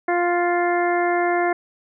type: harmonic tone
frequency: 350 Hz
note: F4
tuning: 4 cents sharp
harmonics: 1 / 2 / 3 / 4 / 5 / 6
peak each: -21 / -21 / -29 / -30 / -28 / -30 dBFS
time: 0.08-1.53 s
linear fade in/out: 5 ms
effects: none